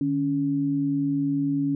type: tone pair together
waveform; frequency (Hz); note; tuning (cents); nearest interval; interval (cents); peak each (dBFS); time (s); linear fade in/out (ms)
sine; 150.43 / 279.9; D3 / C#4; +42 / +17; major seventh; 1075; -29 / -22; 0.01-1.75; 2
effects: none

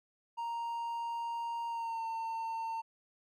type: tone with pitch glide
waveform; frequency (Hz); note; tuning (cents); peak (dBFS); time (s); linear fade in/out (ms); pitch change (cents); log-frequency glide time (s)
triangle; 932.3 to 905.2; A#5 to A5; 0 to +49; -33; 0.37-2.82; 20; -51; 1.68-2.03
effects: none

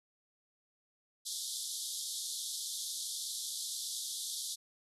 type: band-pass noise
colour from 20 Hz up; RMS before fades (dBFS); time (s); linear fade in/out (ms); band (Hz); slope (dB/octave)
pink; -40; 1.25-4.56; 20; 3400 to 12000; 96
effects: none

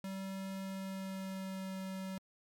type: tone with pitch glide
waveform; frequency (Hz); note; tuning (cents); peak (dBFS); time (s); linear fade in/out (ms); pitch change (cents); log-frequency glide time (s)
square; 192.6 to 190.06; G3 to F#3; -30 to +47; -40; 0.04-2.18; 2; -23; 0.6-1.76
effects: MP3 96 kbps

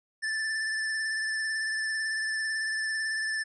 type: tone with vibrato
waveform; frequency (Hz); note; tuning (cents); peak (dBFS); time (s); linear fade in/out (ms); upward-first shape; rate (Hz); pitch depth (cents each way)
square; 1760; A6; 0; -29; 0.22-3.44; 20; sine; 18; 22
effects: resampled to 22050 Hz

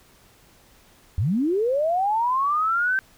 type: linear sweep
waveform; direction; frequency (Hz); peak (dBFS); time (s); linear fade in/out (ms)
sine; up; 78 to 1568; -19; 1.18-2.99; 0
effects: pink hiss -55 dBFS RMS until 3.17 s

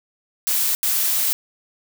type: noise bursts at uneven times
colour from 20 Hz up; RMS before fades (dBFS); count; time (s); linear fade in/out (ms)
blue; -20; 2; 0.47-0.75 / 0.83-1.33; 0
effects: none

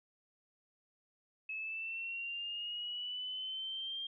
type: linear sweep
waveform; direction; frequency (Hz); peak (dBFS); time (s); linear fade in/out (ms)
sine; up; 2582 to 3202; -38; 1.49-4.07; 5
effects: none

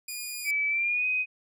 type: tone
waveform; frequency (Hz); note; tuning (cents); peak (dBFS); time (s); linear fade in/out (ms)
10% pulse; 2442; D#7; -33; -25; 0.08-0.51; 5
type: tone with pitch glide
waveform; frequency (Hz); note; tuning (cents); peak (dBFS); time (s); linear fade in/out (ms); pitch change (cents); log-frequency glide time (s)
sine; 2300 to 2508; D7 to D#7; -37 to +13; -24; 0.44-1.26; 50; +150; 0.68-1.06
effects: none

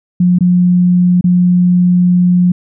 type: tone with dropouts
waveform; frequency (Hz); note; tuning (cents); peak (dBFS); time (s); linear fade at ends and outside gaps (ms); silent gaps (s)
sine; 178.6; F3; +39; -6; 0.2-2.52; 5; 0.387-0.407 / 1.211-1.241
effects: none

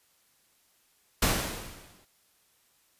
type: noise with exponential decay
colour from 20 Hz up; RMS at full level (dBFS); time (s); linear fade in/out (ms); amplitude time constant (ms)
pink; -22; 1.22-2.05; 5; 180
effects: white hiss -67 dBFS RMS until 2.99 s + resampled to 32000 Hz

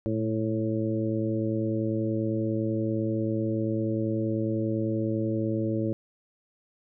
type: harmonic tone with a mistuned harmonic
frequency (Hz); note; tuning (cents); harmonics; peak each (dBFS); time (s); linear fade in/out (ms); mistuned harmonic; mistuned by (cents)
110.2; A2; +3; 1 / 2 / 3 / 4 / 5; -30 / -31 / -29 / -36 / -34; 0.06-5.93; 0; 1; +43
effects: none

